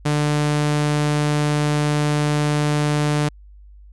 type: tone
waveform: sawtooth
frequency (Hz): 148.5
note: D3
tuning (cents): +20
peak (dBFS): -13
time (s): 0.05-3.29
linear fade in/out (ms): 10
effects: added 50 Hz sine -41 dBFS peak until 3.92 s + resampled to 24000 Hz